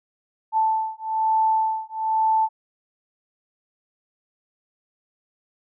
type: beating tone pair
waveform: sine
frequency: 880 / 881.1 Hz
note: A5 / A5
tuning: 0 / +2 cents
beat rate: 1.1 Hz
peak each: -22 dBFS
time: 0.52-2.49 s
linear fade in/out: 50 ms
effects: none